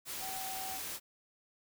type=tone in noise; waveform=sine; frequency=763 Hz; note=G5; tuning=47 cents flat; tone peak=-42 dBFS; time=0.19-0.8 s; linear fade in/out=50 ms; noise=white; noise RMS=-41 dBFS; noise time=0.05-1 s; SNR=-4 dB; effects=none